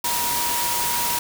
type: tone in noise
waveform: sine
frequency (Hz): 956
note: A#5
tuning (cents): +43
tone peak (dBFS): -26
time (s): 0.04-1.19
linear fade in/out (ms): 5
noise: white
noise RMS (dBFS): -24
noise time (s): 0.04-1.19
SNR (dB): -5
effects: none